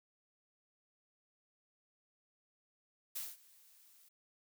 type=noise with ADSR envelope; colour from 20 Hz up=blue; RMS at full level=-40 dBFS; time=3.15-4.09 s; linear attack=12 ms; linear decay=200 ms; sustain=-24 dB; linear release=9 ms; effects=none